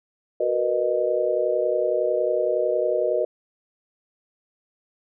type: chord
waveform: sine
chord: B major seventh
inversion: second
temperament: just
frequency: 370.4 / 463 / 493.9 / 617.4 Hz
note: F#4 / A#4 / B4 / D#5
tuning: +2 / -12 / 0 / -14 cents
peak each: -27 / -27 / -25 / -23 dBFS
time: 0.4-3.25 s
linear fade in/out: 5 ms
effects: none